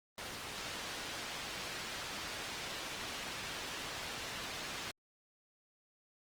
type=low-pass noise; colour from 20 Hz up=white; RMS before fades=-43 dBFS; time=0.18-4.91 s; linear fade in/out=0 ms; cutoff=4200 Hz; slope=12 dB/octave; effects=Opus 24 kbps